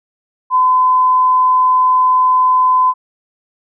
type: tone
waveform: sine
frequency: 1017 Hz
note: C6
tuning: 50 cents flat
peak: -8 dBFS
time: 0.5-2.94 s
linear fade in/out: 50 ms
effects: none